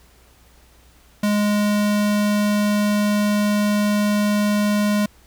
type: tone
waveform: square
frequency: 207.5 Hz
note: G#3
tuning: 1 cent flat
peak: -17 dBFS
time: 1.23-5.06 s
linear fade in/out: 5 ms
effects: added 60 Hz sine -52 dBFS peak until 5.26 s + pink hiss -54 dBFS RMS until 5.26 s